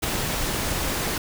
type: noise with ADSR envelope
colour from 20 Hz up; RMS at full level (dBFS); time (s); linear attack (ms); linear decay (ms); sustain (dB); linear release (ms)
pink; -22; 0.02-1.18; 18; 8; -4; 3
effects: none